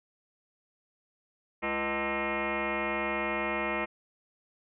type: tone with frequency modulation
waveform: sine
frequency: 763 Hz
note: G5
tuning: 47 cents flat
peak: -28 dBFS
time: 1.62-3.86 s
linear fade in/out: 20 ms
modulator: 276 Hz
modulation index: 6.1
effects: none